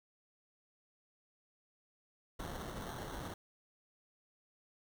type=noise with sample-and-hold; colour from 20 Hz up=pink; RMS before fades=-44 dBFS; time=2.39-3.34 s; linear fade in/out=5 ms; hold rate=2450 Hz; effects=none